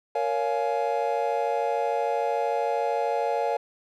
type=chord; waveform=triangle; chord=Bb minor seventh; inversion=none; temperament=just; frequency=466.2 / 559.4 / 699.2 / 839.1 Hz; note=Bb4 / Db5 / F5 / Ab5; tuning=0 / +16 / +2 / +18 cents; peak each=-27 dBFS; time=0.15-3.57 s; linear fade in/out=5 ms; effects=none